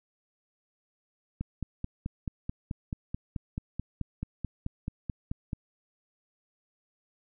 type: click train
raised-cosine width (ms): 5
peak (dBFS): -20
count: 20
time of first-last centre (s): 1.41-5.531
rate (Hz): 4.61
effects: none